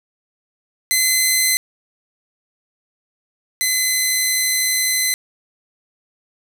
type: tone pair in turn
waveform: 10% pulse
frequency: 2045 / 2034 Hz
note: C7 / C7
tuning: -40 / -50 cents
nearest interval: unison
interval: 10 cents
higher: first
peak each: -5 / -7 dBFS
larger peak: first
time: 0.91-1.57 / 3.61-5.14 s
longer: second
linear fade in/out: 0 ms
effects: none